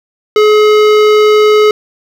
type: tone with hard clipping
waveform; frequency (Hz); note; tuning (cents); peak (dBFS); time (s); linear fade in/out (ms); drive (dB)
sine; 424.6; G#4; +38; -6; 0.36-1.71; 2; 17
effects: none